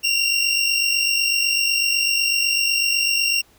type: tone pair together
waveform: 25% pulse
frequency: 2746 / 2794 Hz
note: F7 / F7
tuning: -30 / 0 cents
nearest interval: unison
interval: 30 cents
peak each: -15 / -18 dBFS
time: 0.03-3.42 s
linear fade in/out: 20 ms
effects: pink hiss -55 dBFS RMS until 3.58 s